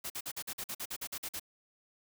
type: noise bursts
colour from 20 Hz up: white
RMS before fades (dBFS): -39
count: 13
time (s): 0.04-1.397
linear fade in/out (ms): 10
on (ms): 61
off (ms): 47
effects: none